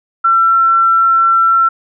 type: tone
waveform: sine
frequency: 1349 Hz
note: E6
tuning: 40 cents sharp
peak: -7 dBFS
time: 0.24-1.69 s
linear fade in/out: 10 ms
effects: none